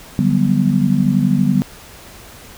sine chord, G major seventh, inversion second, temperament just, 147 / 183.75 / 196 / 245 Hz, D3 / F#3 / G3 / B3, +2 / -12 / 0 / -14 cents, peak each -18 / -19 / -16 / -17 dBFS, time 0.19-1.62 s, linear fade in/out 0 ms, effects pink hiss -39 dBFS RMS until 2.57 s

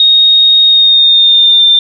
sine tone with pitch glide, 3729 to 3587 Hz, A#7 to A7, 0 to +33 cents, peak -3 dBFS, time 0-1.79 s, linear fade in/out 2 ms, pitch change -67 cents, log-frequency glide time 0.66-1.65 s, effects none

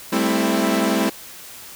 sawtooth chord, A minor seventh, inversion third, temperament equal with one note detuned, 198.85 / 220 / 261.6 / 329.6 Hz, G3 / A3 / C4 / E4, +25 / 0 / 0 / 0 cents, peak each -19 dBFS, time 0.12-1.1 s, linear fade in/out 10 ms, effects white hiss -39 dBFS RMS until 1.75 s

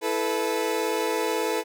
30% pulse chord, E suspended fourth, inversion none, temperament equal with one note detuned, 329.6 / 435.7 / 493.9 Hz, E4 / A4 / B4, 0 / -17 / 0 cents, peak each -28 / -24 / -26 dBFS, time 0.01-1.64 s, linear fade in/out 50 ms, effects none

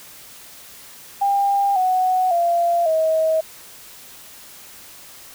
sine tone with pitch steps, 799 / 741.2 / 687.6 / 637.8 Hz, G5 / F#5 / F5 / D#5, +33 / +3 / -27 / +43 cents, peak -15 dBFS, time 1.21-3.41 s, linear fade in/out 10 ms, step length 550 ms, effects white hiss -42 dBFS RMS until 5.34 s

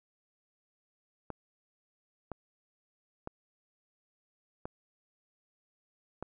clicks, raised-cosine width 1 ms, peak -24 dBFS, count 5, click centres 1.303 / 2.317 / 3.274 / 4.655 / 6.226 s, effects none

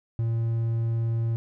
triangle tone, 114.7 Hz, A#2, 28 cents flat, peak -21 dBFS, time 0.19-1.36 s, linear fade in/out 0 ms, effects none

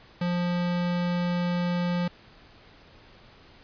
square tone, 175.9 Hz, F3, 13 cents sharp, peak -25 dBFS, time 0.21-2.08 s, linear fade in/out 5 ms, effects pink hiss -53 dBFS RMS until 3.63 s + resampled to 11025 Hz

